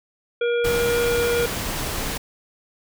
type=harmonic tone; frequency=475.3 Hz; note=A#4; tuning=34 cents sharp; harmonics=1 / 3 / 5 / 7; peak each=-19 / -29 / -33 / -36 dBFS; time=0.41-1.46 s; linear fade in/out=5 ms
type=noise; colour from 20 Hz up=pink; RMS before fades=-27 dBFS; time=0.64-2.18 s; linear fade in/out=10 ms
effects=none